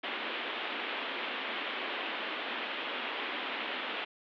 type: band-pass noise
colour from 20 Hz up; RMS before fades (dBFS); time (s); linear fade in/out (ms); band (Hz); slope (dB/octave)
white; -37; 0.03-4.05; 10; 230 to 3400; 48
effects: none